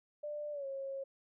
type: tone with pitch glide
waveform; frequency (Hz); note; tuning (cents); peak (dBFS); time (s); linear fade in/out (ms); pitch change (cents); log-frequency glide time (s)
sine; 593 to 543.8; D5 to C#5; +17 to -33; -38; 0.23-1.04; 10; -150; 0.52-0.66
effects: none